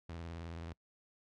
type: tone with vibrato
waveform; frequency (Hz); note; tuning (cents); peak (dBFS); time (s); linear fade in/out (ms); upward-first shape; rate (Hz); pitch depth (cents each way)
sawtooth; 83.4; E2; +21; -39; 0.09-0.73; 5; square; 19; 75
effects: noise-tail reverb RT60 0.1 s tail -25 dB re dry + low-pass 5000 Hz 12 dB/octave